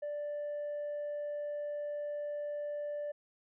sine tone with tanh clipping, 587.3 Hz, D5, in tune, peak -36 dBFS, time 0.02-3.12 s, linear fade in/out 10 ms, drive 1 dB, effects none

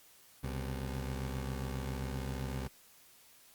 20% pulse tone pair together, 67.17 / 126.8 Hz, C2 / B2, +46 / +46 cents, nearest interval major seventh, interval 1100 cents, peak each -32 / -38 dBFS, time 0.43-2.68 s, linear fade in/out 10 ms, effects white hiss -61 dBFS RMS until 3.54 s + Opus 48 kbps

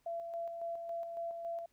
sine tone with tremolo, 676 Hz, E5, 43 cents sharp, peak -36 dBFS, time 0.06-1.66 s, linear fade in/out 5 ms, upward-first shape square, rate 3.6 Hz, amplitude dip 40%, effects pink hiss -75 dBFS RMS until 1.72 s

